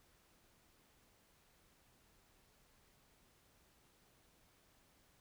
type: silence
effects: pink hiss -71 dBFS RMS until 5.2 s